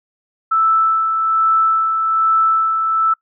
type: tone with tremolo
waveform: sine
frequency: 1318.5 Hz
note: E6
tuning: in tune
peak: -10 dBFS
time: 0.51-3.14 s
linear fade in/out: 10 ms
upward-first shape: sine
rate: 1.2 Hz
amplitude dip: 40%
effects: noise-tail reverb RT60 0.1 s tail -22 dB re dry